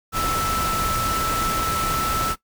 sine tone in noise, 1318.5 Hz, E6, in tune, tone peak -22 dBFS, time 0.12-2.36 s, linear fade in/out 50 ms, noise pink, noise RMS -26 dBFS, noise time 0.12-2.36 s, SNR +1 dB, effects noise-tail reverb RT60 0.1 s tail -17 dB re dry

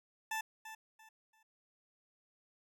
20% pulse tone with echo, 880 Hz, A5, in tune, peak -31 dBFS, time 0.31-0.41 s, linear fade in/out 5 ms, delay 340 ms, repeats 3, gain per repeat -11 dB, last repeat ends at 1.43 s, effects none

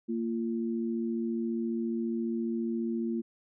sine tone pair together, 230 / 344.6 Hz, A#3 / F4, -23 / -23 cents, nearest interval perfect fifth, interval 700 cents, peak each -30 / -34 dBFS, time 0.08-3.22 s, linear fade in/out 20 ms, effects none

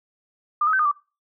sine tone with pitch steps, 1201 / 1271 / 1539 / 1224 / 1164 Hz, D6 / D#6 / G6 / D#6 / D6, +38 / +36 / -32 / -29 / -16 cents, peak -17 dBFS, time 0.61-0.915 s, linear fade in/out 5 ms, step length 61 ms, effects noise-tail reverb RT60 0.3 s tail -21 dB re dry

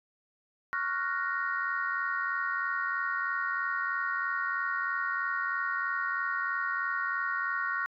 sine chord, Gb major seventh, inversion second, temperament equal, 1108.7 / 1396.9 / 1480 / 1864.7 Hz, Db6 / F6 / Gb6 / Bb6, 0 / 0 / 0 / 0 cents, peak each -34 dBFS, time 0.73-7.86 s, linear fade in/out 0 ms, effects tanh soft clip ceiling -18 dBFS

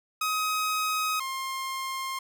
sawtooth tone pair in turn, 1263 / 1062.1 Hz, D#6 / C6, +26 / +26 cents, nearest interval minor third, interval 300 cents, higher first, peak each -22 / -27 dBFS, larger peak first, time 0.21-1.2 / 1.2-2.19 s, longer neither, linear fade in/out 5 ms, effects none

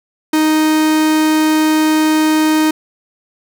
45% pulse tone, 311.1 Hz, D#4, in tune, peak -10 dBFS, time 0.33-2.71 s, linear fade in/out 5 ms, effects none

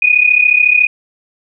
sine tone pair together, 2455 / 2489 Hz, D#7 / D#7, -24 / 0 cents, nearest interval unison, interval 24 cents, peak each -10 dBFS, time 0.02-0.87 s, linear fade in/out 5 ms, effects none

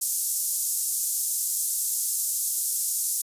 white band-pass noise, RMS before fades -27 dBFS, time 0.01-3.22 s, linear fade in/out 10 ms, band 6500 to 13000 Hz, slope 24 dB/octave, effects resampled to 32000 Hz

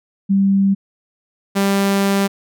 sine / sawtooth tone pair in turn, 196 / 197.59 Hz, G3 / G3, 0 / +14 cents, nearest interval unison, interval 14 cents, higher second, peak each -11 / -10 dBFS, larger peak second, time 0.29-0.75 / 1.55-2.28 s, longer second, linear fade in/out 20 ms, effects none

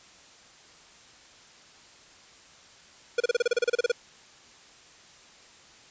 square tone bursts, 480.5 Hz, B4, 48 cents flat, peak -21 dBFS, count 14, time 3.18-3.918 s, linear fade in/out 5 ms, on 23 ms, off 32 ms, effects white hiss -53 dBFS RMS until 5.9 s + resampled to 16000 Hz

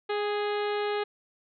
harmonic tone with a mistuned harmonic, 415.3 Hz, G#4, in tune, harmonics 1 / 2 / 3 / 4 / 5 / 6 / 7 / 8 / 9 / 10, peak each -28 / -34 / -38 / -40 / -42 / -44 / -45 / -46 / -47 / -48 dBFS, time 0.09-1.04 s, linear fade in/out 10 ms, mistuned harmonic 2, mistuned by -21 cents, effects none

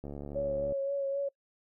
click train, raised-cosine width 2 ms, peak -28 dBFS, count 50, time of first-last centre 0.04-0.722 s, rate 71.8 Hz
sine tone with vibrato, 554.4 Hz, C#5, in tune, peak -29 dBFS, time 0.35-1.29 s, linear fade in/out 10 ms, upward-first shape sine, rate 3.8 Hz, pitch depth 23 cents each way
effects noise-tail reverb RT60 0.1 s tail -24 dB re dry

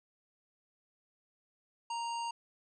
harmonic tone, 932.3 Hz, A#5, in tune, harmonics 1 / 3 / 5 / 7 / 9, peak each -35 / -45 / -49 / -52 / -54 dBFS, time 1.9-2.31 s, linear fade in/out 5 ms, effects none

